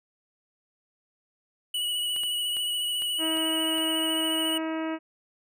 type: tone with vibrato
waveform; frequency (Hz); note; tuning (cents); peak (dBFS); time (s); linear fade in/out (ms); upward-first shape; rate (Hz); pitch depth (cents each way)
square; 2935; F#7; -15; -27; 1.74-4.58; 5; triangle; 14; 30
type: clicks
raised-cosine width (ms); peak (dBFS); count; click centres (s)
0.3; -26; 6; 2.163 / 2.235 / 2.568 / 3.021 / 3.371 / 3.782
type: harmonic tone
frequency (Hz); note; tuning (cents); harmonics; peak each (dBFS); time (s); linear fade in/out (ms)
320; D#4; +49; 1 / 2 / 3 / 4 / 5 / 6 / 7 / 8 / 9; -29 / -35 / -39 / -41 / -43 / -45 / -46 / -47 / -48; 3.18-4.99; 50
effects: none

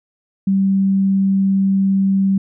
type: tone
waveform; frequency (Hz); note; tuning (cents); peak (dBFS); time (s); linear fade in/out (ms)
sine; 194.1; G3; -17; -12; 0.47-2.38; 5
effects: none

